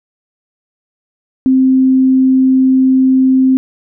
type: tone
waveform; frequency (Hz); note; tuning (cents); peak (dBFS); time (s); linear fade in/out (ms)
sine; 261.5; C4; -1; -6; 1.46-3.57; 0
effects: none